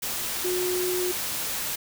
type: tone in noise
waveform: sine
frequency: 362.5 Hz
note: F#4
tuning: 35 cents flat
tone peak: -25 dBFS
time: 0.44-1.12 s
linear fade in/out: 10 ms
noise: white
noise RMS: -30 dBFS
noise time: 0.02-1.76 s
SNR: +2 dB
effects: none

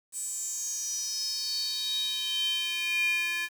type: tone with high-pass filter sweep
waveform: square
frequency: 344.8 Hz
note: F4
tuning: 22 cents flat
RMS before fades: -31 dBFS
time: 0.12-3.49 s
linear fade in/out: 50 ms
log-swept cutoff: 8300 to 2000 Hz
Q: 8.7
effects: 9-bit

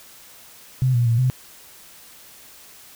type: tone with pitch steps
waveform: sine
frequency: 129.1 / 120.1 / 115.8 / 128 Hz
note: C3 / B2 / A#2 / C3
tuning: -23 / -48 / -11 / -38 cents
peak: -15 dBFS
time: 0.82-1.3 s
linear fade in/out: 0 ms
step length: 120 ms
effects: white hiss -46 dBFS RMS until 2.95 s

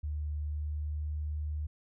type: tone with pitch glide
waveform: sine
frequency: 74.8 to 75.49 Hz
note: D2 to D2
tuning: +32 to +48 cents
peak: -32 dBFS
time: 0.03-1.67 s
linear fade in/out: 10 ms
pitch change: +16 cents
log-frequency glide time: 0.49-1.09 s
effects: none

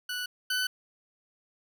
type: tone pair in turn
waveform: 20% pulse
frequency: 1480 / 1501.5 Hz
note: F#6 / F#6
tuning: 0 / +25 cents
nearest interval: unison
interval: 25 cents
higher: second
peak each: -27 / -22 dBFS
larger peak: second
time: 0.09-0.26 / 0.5-0.67 s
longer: neither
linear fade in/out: 5 ms
effects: none

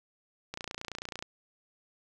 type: click train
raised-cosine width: 0.2 ms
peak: -20 dBFS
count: 21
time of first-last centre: 0.54-1.225 s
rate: 29.2 Hz
effects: 10-bit

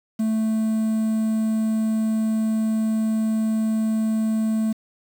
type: tone with quantisation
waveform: triangle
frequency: 220 Hz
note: A3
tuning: in tune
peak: -17 dBFS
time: 0.19-4.73 s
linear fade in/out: 10 ms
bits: 7
effects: none

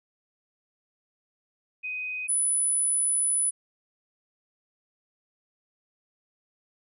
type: tone pair in turn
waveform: sine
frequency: 2504 / 9973 Hz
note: D#7 / D#9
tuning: +10 / +3 cents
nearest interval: 2 octaves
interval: 2393 cents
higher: second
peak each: -30 / -22 dBFS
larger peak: second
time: 1.83-2.28 / 2.28-3.51 s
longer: second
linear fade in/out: 20 ms
effects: none

